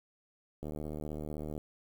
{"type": "click train", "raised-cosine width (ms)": 2, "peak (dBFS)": -27, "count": 73, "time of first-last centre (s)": [0.63, 1.579], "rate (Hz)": 75.9, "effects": ["9-bit"]}